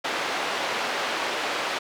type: band-pass noise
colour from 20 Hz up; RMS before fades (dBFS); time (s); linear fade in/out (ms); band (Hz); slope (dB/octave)
pink; -28; 0.04-1.79; 10; 530 to 3700; 12
effects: none